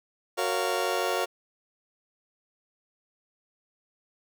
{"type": "chord", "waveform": "30% pulse", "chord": "Gb major seventh", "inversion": "none", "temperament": "just", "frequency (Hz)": [370, 462.5, 555, 693.7], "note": ["Gb4", "Bb4", "Db5", "F5"], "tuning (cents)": [0, -14, 2, -12], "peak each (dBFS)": -29, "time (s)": [0.37, 1.26], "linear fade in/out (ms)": 20, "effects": []}